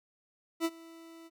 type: tone with ADSR envelope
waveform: 40% pulse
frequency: 329.6 Hz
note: E4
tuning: in tune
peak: -25 dBFS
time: 0.6-1.3 s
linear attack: 49 ms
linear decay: 47 ms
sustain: -23 dB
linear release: 36 ms
effects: none